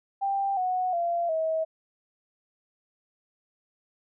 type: tone with pitch steps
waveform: sine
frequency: 789 / 736.2 / 686.9 / 640.9 Hz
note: G5 / F#5 / F5 / E5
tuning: +11 / -9 / -29 / -49 cents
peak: -24 dBFS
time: 0.21-1.65 s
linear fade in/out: 20 ms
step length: 360 ms
effects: none